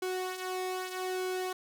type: tone with flanger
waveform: sawtooth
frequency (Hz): 370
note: F#4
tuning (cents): 0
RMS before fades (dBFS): -35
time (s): 0.02-1.53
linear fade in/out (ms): 5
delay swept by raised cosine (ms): 1.6 to 3.4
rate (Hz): 0.81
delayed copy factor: -0.55
effects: none